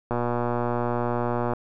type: click train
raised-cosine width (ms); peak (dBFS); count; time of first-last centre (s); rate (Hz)
1; -12; 172; 0.11-1.535; 120
effects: none

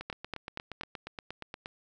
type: two click trains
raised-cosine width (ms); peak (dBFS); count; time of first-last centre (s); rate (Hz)
0.3; -19 / -23; 4 / 15; 0.1-0.811 / 0.01-1.659; 4.22 / 8.49
effects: none

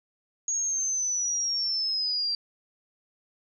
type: linear sweep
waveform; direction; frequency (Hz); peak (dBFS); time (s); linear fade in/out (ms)
sine; down; 6645 to 4699; -25; 0.48-2.35; 2
effects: none

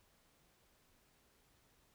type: silence
effects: pink hiss -72 dBFS RMS until 1.94 s

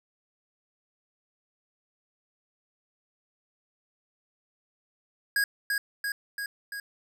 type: tone with echo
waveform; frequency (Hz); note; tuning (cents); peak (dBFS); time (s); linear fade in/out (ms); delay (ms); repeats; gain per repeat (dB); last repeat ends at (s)
square; 1644; G#6; -18; -23; 5.36-5.44; 2; 340; 4; -3; 6.8
effects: none

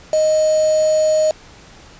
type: tone with quantisation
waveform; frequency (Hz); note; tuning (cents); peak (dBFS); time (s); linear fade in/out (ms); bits
sine; 622.3; D#5; 0; -12; 0.13-1.31; 2; 4
effects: pink hiss -43 dBFS RMS until 1.99 s + resampled to 16000 Hz

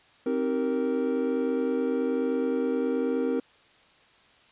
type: chord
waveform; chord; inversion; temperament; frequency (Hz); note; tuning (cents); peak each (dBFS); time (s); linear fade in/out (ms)
triangle; C minor seventh; none; equal with one note detuned; 261.6 / 311.1 / 385 / 466.2; C4 / Eb4 / G4 / Bb4; 0 / 0 / -31 / 0; -26 / -31 / -31 / -26; 0.26-3.4; 5
effects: white hiss -58 dBFS RMS until 4.51 s + resampled to 8000 Hz

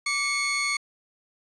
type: tone pair together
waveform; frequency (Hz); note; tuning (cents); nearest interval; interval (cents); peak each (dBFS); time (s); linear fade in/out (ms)
sawtooth; 1161 / 2188; D6 / C#7; -20 / -23; major seventh; 1097; -28 / -21; 0.06-0.77; 5
effects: resampled to 22050 Hz

